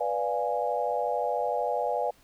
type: chord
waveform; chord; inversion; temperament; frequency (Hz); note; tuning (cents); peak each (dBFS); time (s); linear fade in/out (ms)
sine; B diminished seventh; none; equal; 493.9 / 587.3 / 698.5 / 830.6; B4 / D5 / F5 / Ab5; 0 / 0 / 0 / 0; -31; 0-2.11; 10
effects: pink hiss -61 dBFS RMS until 2.23 s